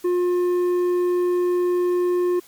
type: tone with low-pass filter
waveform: square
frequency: 356.2 Hz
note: F4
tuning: 34 cents sharp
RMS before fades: -20 dBFS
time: 0.04-2.4 s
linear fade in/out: 10 ms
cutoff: 840 Hz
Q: 0.54
effects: white hiss -50 dBFS RMS until 2.47 s + MP3 96 kbps